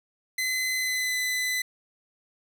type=tone with pitch glide; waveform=sawtooth; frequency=2036 to 2008 Hz; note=C7 to B6; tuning=-48 to +28 cents; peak=-22 dBFS; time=0.38-1.62 s; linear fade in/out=5 ms; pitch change=-24 cents; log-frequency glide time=0.76-1.16 s; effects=none